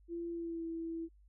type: tone with pitch glide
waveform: sine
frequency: 340 to 329.9 Hz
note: F4 to E4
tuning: -46 to +1 cents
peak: -37 dBFS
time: 0.08-1.09 s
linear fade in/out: 50 ms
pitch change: -53 cents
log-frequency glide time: 0.3-0.65 s
effects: noise-tail reverb RT60 0.1 s tail -25 dB re dry + added 50 Hz sine -60 dBFS peak until 1.28 s